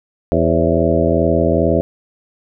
harmonic tone with a mistuned harmonic, 82.41 Hz, E2, in tune, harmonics 1 / 2 / 3 / 4 / 5 / 6 / 7 / 8, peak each -20 / -20 / -20 / -20 / -20 / -20 / -20 / -20 dBFS, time 0.32-1.81 s, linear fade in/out 0 ms, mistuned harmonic 6, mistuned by +79 cents, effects none

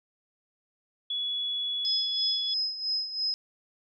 sine tone, 3391 Hz, G#7, 35 cents sharp, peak -28 dBFS, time 1.1-2.54 s, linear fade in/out 5 ms
sine tone with tremolo, 5090 Hz, D#8, 39 cents sharp, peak -25 dBFS, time 1.85-3.34 s, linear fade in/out 0 ms, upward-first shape sine, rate 3 Hz, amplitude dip 70%
effects none

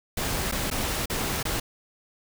pink noise with dropouts, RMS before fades -28 dBFS, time 0.17-1.6 s, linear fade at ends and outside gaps 5 ms, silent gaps 0.515-0.522 / 0.702-0.712 / 1.058-1.098 / 1.429-1.452 s, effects none

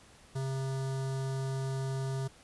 square tone with notch filter, 133.8 Hz, C3, 39 cents sharp, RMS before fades -34 dBFS, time 0.35-2.28 s, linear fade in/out 10 ms, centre 2400 Hz, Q 1.1, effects pink hiss -58 dBFS RMS until 2.43 s + resampled to 24000 Hz

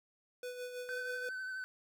square tone with tremolo, 495.7 Hz, B4, 6 cents sharp, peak -40 dBFS, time 0.43-1.29 s, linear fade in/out 2 ms, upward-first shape sine, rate 6.2 Hz, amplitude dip 50%
triangle tone with vibrato, 1523 Hz, F#6, 50 cents sharp, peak -37 dBFS, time 0.89-1.64 s, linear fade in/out 0 ms, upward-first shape triangle, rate 12 Hz, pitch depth 27 cents each way
effects none

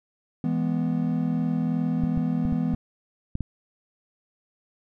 triangle chord, E major, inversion none, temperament equal, 164.81 / 207.7 / 246.9 Hz, E3 / G#3 / B3, 0 / 0 / 0 cents, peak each -24 / -28 / -24 dBFS, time 0.44-2.75 s, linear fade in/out 2 ms
clicks, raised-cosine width 5 ms, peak -16 dBFS, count 7, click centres 2.037 / 2.176 / 2.453 / 2.526 / 2.739 / 3.354 / 3.407 s
effects none

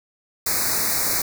white band-stop noise, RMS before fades -22 dBFS, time 0.46-1.22 s, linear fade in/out 5 ms, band 2400 to 3900 Hz, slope 96 dB/octave, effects none

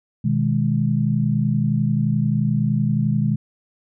sine chord, G# minor, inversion first, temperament just, 124.59 / 155.74 / 207.7 Hz, B2 / D#3 / G#3, +16 / +2 / 0 cents, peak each -21 dBFS, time 0.24-3.36 s, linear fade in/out 10 ms, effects none

